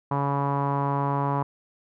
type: tone with low-pass filter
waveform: sawtooth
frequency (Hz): 140.6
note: C#3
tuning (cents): +25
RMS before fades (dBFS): -25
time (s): 0.11-1.43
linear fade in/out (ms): 5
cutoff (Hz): 1000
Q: 5.6
effects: none